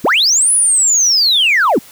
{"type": "linear two-way sweep", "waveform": "sine", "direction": "up then down", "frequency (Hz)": [103.4, 10140, 167.3], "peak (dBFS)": -7, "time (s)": [0.04, 1.79], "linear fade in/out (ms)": 10, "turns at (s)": 0.52, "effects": ["tanh soft clip ceiling -6 dBFS", "white hiss -40 dBFS RMS until 1.91 s"]}